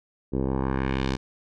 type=tone with low-pass filter sweep; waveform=10% pulse; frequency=66.2 Hz; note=C2; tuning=21 cents sharp; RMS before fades=-26 dBFS; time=0.32-1.17 s; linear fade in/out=20 ms; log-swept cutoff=400 to 5500 Hz; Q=1.4; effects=none